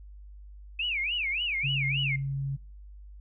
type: tone with vibrato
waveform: sine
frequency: 2500 Hz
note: D#7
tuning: 8 cents sharp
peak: -27 dBFS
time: 0.79-2.16 s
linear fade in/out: 5 ms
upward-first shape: sine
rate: 3.5 Hz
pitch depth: 290 cents each way
type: tone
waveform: sine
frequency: 137.5 Hz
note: C#3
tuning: 14 cents flat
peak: -28 dBFS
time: 1.63-2.57 s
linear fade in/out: 20 ms
effects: noise-tail reverb RT60 0.3 s tail -21 dB re dry + added 50 Hz sine -44 dBFS peak until 3.2 s